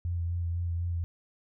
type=tone with vibrato; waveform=sine; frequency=85.9 Hz; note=F2; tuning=28 cents flat; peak=-28 dBFS; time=0.05-1.04 s; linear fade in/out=0 ms; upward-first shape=sine; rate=4 Hz; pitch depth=25 cents each way; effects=none